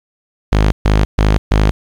sawtooth tone bursts, 51.91 Hz, G#1, in tune, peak -5 dBFS, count 4, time 0.52-1.71 s, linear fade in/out 5 ms, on 200 ms, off 130 ms, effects low-pass 5000 Hz 12 dB/octave + 7-bit

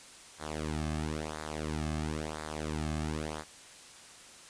sawtooth tone with flanger, 77.1 Hz, D#2, 15 cents flat, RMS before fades -36 dBFS, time 0.38-3.45 s, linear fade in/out 50 ms, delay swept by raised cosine 0.34 to 2.14 ms, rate 0.98 Hz, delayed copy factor -0.9, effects white hiss -52 dBFS RMS until 4.49 s + resampled to 22050 Hz

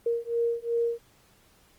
sine beating tone pair, 466.2 / 468.9 Hz, A#4 / A#4, 0 / +10 cents, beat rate 2.7 Hz, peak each -28 dBFS, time 0.06-0.99 s, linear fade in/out 5 ms, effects pink hiss -61 dBFS RMS until 1.78 s + Opus 24 kbps

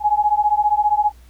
sine beating tone pair, 830.6 / 845.6 Hz, G#5 / G#5, 0 / +31 cents, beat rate 15 Hz, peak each -17 dBFS, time 0-1.12 s, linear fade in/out 50 ms, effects added 60 Hz sine -43 dBFS peak until 1.29 s + pink hiss -55 dBFS RMS until 1.29 s

